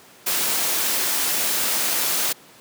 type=noise; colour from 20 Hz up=white; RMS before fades=-22 dBFS; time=0.26-2.33 s; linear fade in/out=10 ms; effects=pink hiss -48 dBFS RMS until 2.6 s + high-pass 200 Hz 12 dB/octave